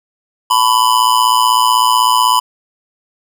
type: tone with amplitude modulation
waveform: square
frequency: 1000 Hz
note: B5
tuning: 21 cents sharp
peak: -6 dBFS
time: 0.5-2.4 s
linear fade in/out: 10 ms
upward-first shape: sine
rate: 116 Hz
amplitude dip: 80%
effects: none